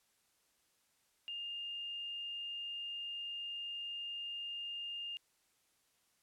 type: tone with frequency modulation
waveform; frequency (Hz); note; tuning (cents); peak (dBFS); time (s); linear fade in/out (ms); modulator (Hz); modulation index
sine; 2816; F7; +14; -40; 1.28-5.17; 0; 48.6; 0.31
effects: white hiss -75 dBFS RMS until 6.22 s + low-pass 12000 Hz 12 dB/octave